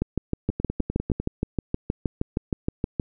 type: two click trains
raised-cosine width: 3 ms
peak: -14 / -10 dBFS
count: 8 / 20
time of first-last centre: 0.5-1.2 / 0.02-2.998 s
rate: 10 / 6.38 Hz
effects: none